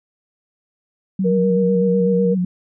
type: tone with vibrato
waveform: sine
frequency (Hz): 185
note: F#3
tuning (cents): 0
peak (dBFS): -16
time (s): 1.19-2.45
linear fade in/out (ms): 5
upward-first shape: square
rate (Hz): 8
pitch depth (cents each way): 53
type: tone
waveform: sine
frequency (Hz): 472.7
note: A#4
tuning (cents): +24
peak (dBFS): -16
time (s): 1.24-2.35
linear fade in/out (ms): 20
effects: none